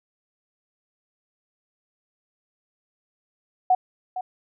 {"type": "tone with echo", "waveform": "sine", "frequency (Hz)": 739, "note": "F#5", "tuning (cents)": -2, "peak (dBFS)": -14, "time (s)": [3.7, 3.75], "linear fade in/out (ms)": 5, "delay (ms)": 460, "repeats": 1, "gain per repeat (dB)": -12, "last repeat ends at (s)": 4.21, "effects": []}